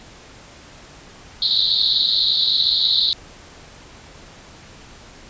pink band-pass noise, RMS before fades -18 dBFS, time 1.42-3.13 s, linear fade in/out 0 ms, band 3700 to 4300 Hz, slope 96 dB/octave, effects pink hiss -43 dBFS RMS until 5.29 s + resampled to 16000 Hz

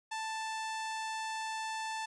sawtooth tone, 882 Hz, A5, 4 cents sharp, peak -32 dBFS, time 0.11-2.06 s, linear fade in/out 10 ms, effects resampled to 22050 Hz + 11-bit

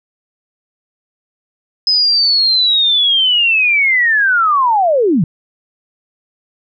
sine linear sweep, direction down, 5090 to 138.59 Hz, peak -9 dBFS, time 1.87-5.24 s, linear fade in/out 2 ms, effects none

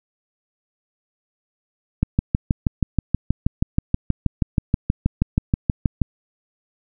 click train, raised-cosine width 5 ms, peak -4 dBFS, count 26, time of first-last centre 2.03-6.017 s, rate 6.27 Hz, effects none

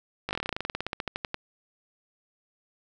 slowing click train, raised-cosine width 0.3 ms, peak -14 dBFS, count 23, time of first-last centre 0.29-1.344 s, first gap 19 ms, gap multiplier 1.08, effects none

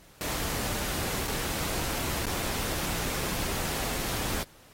pink noise with dropouts, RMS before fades -32 dBFS, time 0.21-4.43 s, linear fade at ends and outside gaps 0 ms, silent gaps 1.275-1.279 / 2.255-2.267 s, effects pink hiss -56 dBFS RMS until 4.73 s + AAC 48 kbps

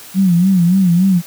sine tone with vibrato, 181.7 Hz, F#3, 31 cents flat, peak -8 dBFS, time 0.14-1.22 s, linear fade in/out 50 ms, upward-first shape sine, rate 3.5 Hz, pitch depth 120 cents each way, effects white hiss -36 dBFS RMS until 1.26 s + high-pass 80 Hz 12 dB/octave

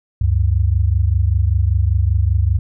sine tone pair together, 71.16 / 96.3 Hz, C#2 / G2, +46 / -30 cents, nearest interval perfect fourth, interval 524 cents, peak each -15 dBFS, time 0.21-2.59 s, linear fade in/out 5 ms, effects none

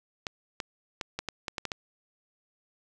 clicks, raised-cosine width 0.2 ms, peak -15 dBFS, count 9, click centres 0.268 / 0.602 / 1.012 / 1.19 / 1.287 / 1.482 / 1.582 / 1.653 / 1.718 s, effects none

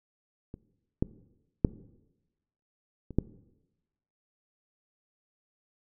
clicks, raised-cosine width 3 ms, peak -27 / -12 / -7 / -28 / -10 dBFS, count 5, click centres 0.541 / 1.025 / 1.648 / 3.107 / 3.186 s, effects noise-tail reverb RT60 1.0 s tail -19 dB re dry

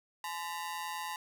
sawtooth ring-modulated tone, 939 Hz, A#5, 12 cents sharp, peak -30 dBFS, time 0.24-1.16 s, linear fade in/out 2 ms, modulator 84.7 Hz, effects none

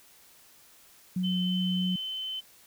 sine tone with vibrato, 182.2 Hz, F#3, 26 cents flat, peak -26 dBFS, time 1.16-1.96 s, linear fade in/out 5 ms, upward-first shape sine, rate 3.1 Hz, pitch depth 9 cents each way
sine tone, 3060 Hz, G7, 42 cents flat, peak -32 dBFS, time 1.23-2.41 s, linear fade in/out 20 ms
effects white hiss -57 dBFS RMS until 2.66 s

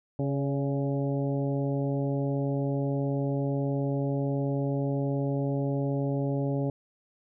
harmonic tone with a mistuned harmonic, 138.59 Hz, C#3, in tune, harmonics 1 / 2 / 3 / 4 / 5 / 6, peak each -28 / -31 / -35 / -35 / -43 / -45 dBFS, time 0.19-6.7 s, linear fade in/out 2 ms, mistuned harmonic 4, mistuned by +34 cents, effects none

